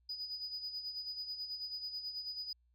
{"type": "tone with tremolo", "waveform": "sine", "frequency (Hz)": 4965, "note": "D#8", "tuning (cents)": -5, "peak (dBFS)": -36, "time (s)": [0.09, 2.53], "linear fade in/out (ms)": 5, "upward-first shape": "sine", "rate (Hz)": 9.2, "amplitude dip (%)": 65, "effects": ["tanh soft clip ceiling -35 dBFS", "added 60 Hz sine -69 dBFS peak until 2.74 s"]}